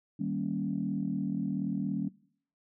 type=chord; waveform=sine; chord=Eb dominant seventh; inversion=none; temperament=equal; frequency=155.56 / 196 / 233.1 / 277.2 Hz; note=Eb3 / G3 / Bb3 / Db4; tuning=0 / 0 / 0 / 0 cents; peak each=-37 / -33 / -36 / -35 dBFS; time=0.19-2.09 s; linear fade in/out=10 ms; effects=noise-tail reverb RT60 0.6 s tail -22 dB re dry + tanh soft clip ceiling -19 dBFS